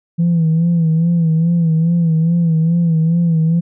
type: tone with vibrato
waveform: sine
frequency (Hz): 165.6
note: E3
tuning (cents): +8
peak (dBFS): -9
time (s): 0.18-3.61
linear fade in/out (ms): 20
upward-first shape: sine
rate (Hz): 2.4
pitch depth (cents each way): 68
effects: tanh soft clip ceiling -8 dBFS